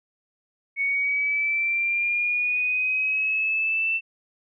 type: linear sweep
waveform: sine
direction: up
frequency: 2217 to 2677 Hz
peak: -21 dBFS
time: 0.76-4.01 s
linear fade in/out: 50 ms
effects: none